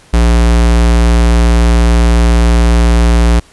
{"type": "tone", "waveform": "square", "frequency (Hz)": 58.2, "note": "A#1", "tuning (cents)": -2, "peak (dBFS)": -6, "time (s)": [0.13, 3.4], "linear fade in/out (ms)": 10, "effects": ["pink hiss -43 dBFS RMS until 3.52 s", "resampled to 24000 Hz"]}